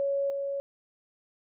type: tone pair in turn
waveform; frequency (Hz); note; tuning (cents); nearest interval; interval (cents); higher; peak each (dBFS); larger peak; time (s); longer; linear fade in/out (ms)
sine; 557 / 557; C#5 / C#5; +8 / +8; unison; 0; neither; -25 / -29; first; 0-0.3 / 0.3-0.6; neither; 0
effects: none